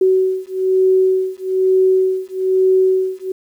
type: beating tone pair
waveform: sine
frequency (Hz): 375.5 / 376.6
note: F#4 / F#4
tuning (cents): +26 / +31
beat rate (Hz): 1.1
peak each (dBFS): -15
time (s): 0.01-3.32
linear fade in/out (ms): 5
effects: 8-bit

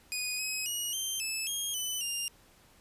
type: tone with pitch steps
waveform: 15% pulse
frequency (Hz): 2479 / 2542 / 2896 / 3139 / 2617 / 3248 / 3005 / 2804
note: D#7 / D#7 / F#7 / G7 / E7 / G#7 / F#7 / F7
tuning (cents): -7 / +36 / -38 / +2 / -13 / -39 / +26 / +6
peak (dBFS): -25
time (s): 0.12-2.28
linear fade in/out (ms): 0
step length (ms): 270
effects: pink hiss -61 dBFS RMS until 2.8 s + resampled to 32000 Hz

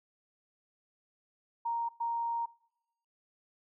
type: tone bursts at uneven times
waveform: sine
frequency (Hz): 932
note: A#5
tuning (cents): -1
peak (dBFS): -30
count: 2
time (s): 1.65-1.89 / 2-2.46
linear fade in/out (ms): 10
effects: noise-tail reverb RT60 0.9 s tail -24 dB re dry

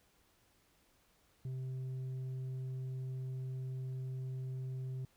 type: tone with tanh clipping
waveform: sine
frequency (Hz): 130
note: C3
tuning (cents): -11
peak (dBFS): -39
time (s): 1.45-5.05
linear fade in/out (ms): 2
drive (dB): 4
effects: pink hiss -71 dBFS RMS until 5.16 s

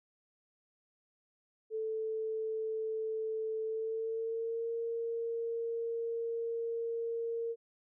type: tone with pitch glide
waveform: sine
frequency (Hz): 440 to 461.6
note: A4 to A#4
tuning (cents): 0 to -17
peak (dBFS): -33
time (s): 1.7-7.56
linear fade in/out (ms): 50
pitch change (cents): +83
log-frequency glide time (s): 3.64-4.71
effects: none

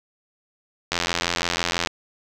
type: click train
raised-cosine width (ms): 0.2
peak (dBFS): -4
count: 83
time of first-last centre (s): 0.92-1.872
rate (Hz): 86.1
effects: none

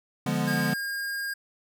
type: chord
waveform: square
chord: D diminished seventh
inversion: none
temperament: equal with one note detuned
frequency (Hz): 146.83 / 174.61 / 206.6 / 246.9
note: D3 / F3 / Ab3 / Cb4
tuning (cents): 0 / 0 / -9 / 0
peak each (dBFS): -31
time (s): 0.26-0.74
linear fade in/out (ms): 5
type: tone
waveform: square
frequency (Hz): 1618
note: G#6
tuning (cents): -46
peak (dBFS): -30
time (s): 0.47-1.34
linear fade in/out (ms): 10
effects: none

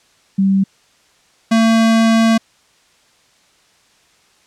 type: tone pair in turn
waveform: sine / square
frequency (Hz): 194 / 225.5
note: G3 / A3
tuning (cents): -18 / +43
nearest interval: minor third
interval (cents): 261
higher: second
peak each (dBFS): -10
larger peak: neither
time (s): 0.38-0.64 / 1.51-2.38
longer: second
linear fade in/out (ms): 10
effects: white hiss -54 dBFS RMS until 4.46 s + low-pass 7000 Hz 12 dB/octave

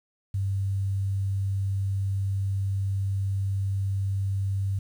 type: tone with quantisation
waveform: sine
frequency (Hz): 97.7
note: G2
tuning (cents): -5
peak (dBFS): -24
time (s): 0.34-4.79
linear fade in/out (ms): 5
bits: 9
effects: none

